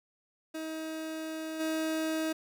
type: tone with level steps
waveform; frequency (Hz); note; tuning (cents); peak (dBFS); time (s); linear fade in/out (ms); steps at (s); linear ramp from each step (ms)
30% pulse; 317.4; D#4; +35; -33 / -27; 0.54-2.33; 10; 1.59; 20
effects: none